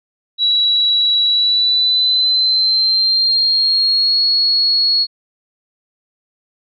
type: tone with pitch glide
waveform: sine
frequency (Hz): 3908 to 4336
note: B7 to C#8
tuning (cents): -19 to -39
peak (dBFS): -11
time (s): 0.38-5.07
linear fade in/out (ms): 50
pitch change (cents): +180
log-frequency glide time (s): 1.27-4.24
effects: none